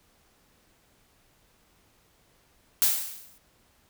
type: noise with exponential decay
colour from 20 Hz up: blue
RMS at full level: -19 dBFS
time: 2.82-3.38 s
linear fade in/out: 0 ms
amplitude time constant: 120 ms
effects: pink hiss -64 dBFS RMS until 3.89 s